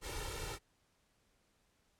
pink noise with comb filter, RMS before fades -42 dBFS, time 0.01-0.59 s, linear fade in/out 50 ms, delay 2.2 ms, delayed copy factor +0.95, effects pink hiss -75 dBFS RMS until 1.99 s + low-pass 11000 Hz 12 dB/octave

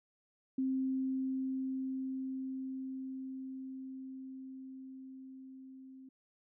sine tone with level ramp, 263.3 Hz, C4, 11 cents sharp, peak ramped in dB -30 to -50 dBFS, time 0.58-6.09 s, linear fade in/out 5 ms, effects none

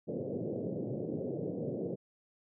white band-pass noise, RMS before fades -37 dBFS, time 0.07-1.96 s, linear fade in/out 20 ms, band 110 to 540 Hz, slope 48 dB/octave, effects none

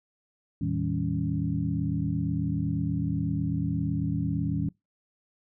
sine tone cluster, 82.2 / 111.8 / 159.9 / 198 / 279.7 Hz, E2 / A2 / D#3 / G3 / C#4, -4 / +28 / +48 / +18 / +16 cents, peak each -36 / -32 / -29 / -34 / -32 dBFS, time 0.61-4.69 s, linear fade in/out 5 ms, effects noise-tail reverb RT60 0.2 s tail -24 dB re dry

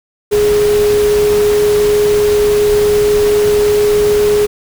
sine tone in noise, 416.5 Hz, G#4, 5 cents sharp, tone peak -8 dBFS, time 0.31-4.47 s, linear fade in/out 20 ms, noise pink, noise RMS -22 dBFS, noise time 0.31-4.47 s, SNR +11 dB, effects none

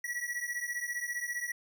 square beating tone pair, 1925 / 1940 Hz, B6 / B6, -45 / -31 cents, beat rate 15 Hz, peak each -38 / -37 dBFS, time 0.04-1.52 s, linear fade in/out 5 ms, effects none

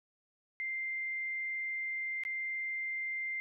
sine tone with dropouts, 2093 Hz, C7, in tune, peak -34 dBFS, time 0.6-3.4 s, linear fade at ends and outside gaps 0 ms, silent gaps 2.236-2.251 s, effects none

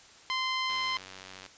15% pulse tone, 1037 Hz, C6, 16 cents flat, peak -22 dBFS, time 0.3-0.97 s, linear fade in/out 0 ms
click train, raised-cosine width 0.2 ms, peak -27 dBFS, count 73, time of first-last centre 0.7-1.463 s, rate 94.4 Hz
effects white hiss -54 dBFS RMS until 1.57 s + resampled to 16000 Hz

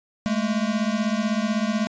square beating tone pair, 207.7 / 223.7 Hz, G#3 / A3, 0 / +29 cents, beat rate 16 Hz, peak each -25 dBFS, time 0.26-1.87 s, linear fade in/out 0 ms, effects resampled to 16000 Hz

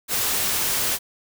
white noise, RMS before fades -23 dBFS, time 0.08-0.99 s, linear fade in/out 50 ms, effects none

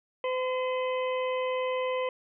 harmonic tone, 511 Hz, C5, 41 cents flat, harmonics 1 / 2 / 4 / 5 / 6, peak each -28 / -34 / -40 / -42 / -44 dBFS, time 0.24-2.09 s, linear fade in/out 2 ms, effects none

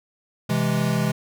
square chord, C augmented, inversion none, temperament equal, 130.81 / 164.81 / 207.7 Hz, C3 / E3 / G#3, 0 / 0 / 0 cents, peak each -25 dBFS, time 0.49-1.12 s, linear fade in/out 10 ms, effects none

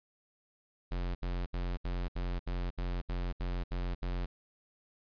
square tone bursts, 44.47 Hz, F1, 32 cents sharp, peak -33 dBFS, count 11, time 0.91-4.26 s, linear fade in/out 10 ms, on 240 ms, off 71 ms, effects resampled to 11025 Hz + 12-bit

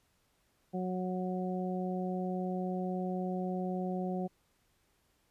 harmonic tone, 183.7 Hz, F#3, 12 cents flat, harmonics 1 / 2 / 3 / 4, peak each -34 / -39 / -42 / -41 dBFS, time 0.73-4.28 s, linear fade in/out 20 ms, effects pink hiss -73 dBFS RMS until 5.3 s + resampled to 32000 Hz

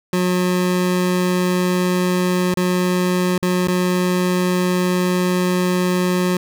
25% pulse tone with dropouts, 180.9 Hz, F#3, 39 cents flat, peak -12 dBFS, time 0.13-6.37 s, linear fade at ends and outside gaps 2 ms, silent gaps 2.541-2.572 / 3.38-3.426 / 3.674-3.683 s, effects none

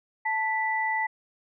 sine tone pair together, 880 / 1975.5 Hz, A5 / B6, 0 / 0 cents, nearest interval octave + major second, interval 1400 cents, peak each -27 dBFS, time 0.25-1.07 s, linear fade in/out 10 ms, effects none

